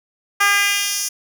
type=tone with high-pass filter sweep; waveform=10% pulse; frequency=403.8 Hz; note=G#4; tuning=49 cents flat; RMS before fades=-18 dBFS; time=0.4-1.09 s; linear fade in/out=10 ms; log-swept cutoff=1200 to 6300 Hz; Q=1.4; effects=none